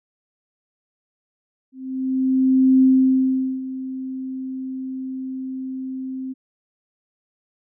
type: tone with ADSR envelope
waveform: sine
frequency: 261.6 Hz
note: C4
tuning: in tune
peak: -10 dBFS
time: 1.72-6.34 s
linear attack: 1100 ms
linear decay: 790 ms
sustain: -16 dB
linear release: 23 ms
effects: none